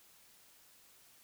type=silence; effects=white hiss -63 dBFS RMS until 1.23 s